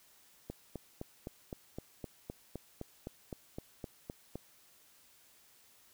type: click train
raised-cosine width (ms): 2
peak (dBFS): -27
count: 16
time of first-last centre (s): 0.5-4.356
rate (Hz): 3.89
effects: white hiss -64 dBFS RMS until 5.93 s